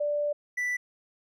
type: tone pair in turn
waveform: sine / triangle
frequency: 587.3 / 1975.4 Hz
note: D5 / B6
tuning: 0 / 0 cents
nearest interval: octave + major sixth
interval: 2100 cents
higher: second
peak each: -25 dBFS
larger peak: neither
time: 0-0.33 / 0.57-0.77 s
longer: first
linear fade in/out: 10 ms
effects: none